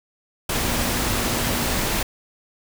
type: tone in noise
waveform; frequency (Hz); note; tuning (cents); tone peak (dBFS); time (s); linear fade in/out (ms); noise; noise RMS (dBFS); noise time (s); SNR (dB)
sine; 240; B3; -49; -31; 0.56-1.75; 5; pink; -23; 0.49-2.03; -11
effects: none